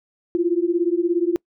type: beating tone pair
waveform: sine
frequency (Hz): 337.2 / 354.2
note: E4 / F4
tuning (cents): +39 / +24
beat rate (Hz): 17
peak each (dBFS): -20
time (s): 0.35-1.36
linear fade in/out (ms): 0
effects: noise-tail reverb RT60 0.1 s tail -26 dB re dry